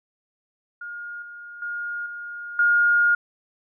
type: tone with level steps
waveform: sine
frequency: 1423 Hz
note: F6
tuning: 32 cents sharp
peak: -32 / -37 / -27 / -32 / -15 dBFS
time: 0.81-3.15 s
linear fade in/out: 5 ms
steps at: 1.22 / 1.62 / 2.06 / 2.59 s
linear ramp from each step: 2 ms
effects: none